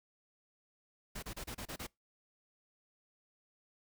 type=noise bursts; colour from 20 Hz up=pink; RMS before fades=-43 dBFS; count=7; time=1.15-1.869 s; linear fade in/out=10 ms; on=77 ms; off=30 ms; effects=noise-tail reverb RT60 0.2 s tail -25 dB re dry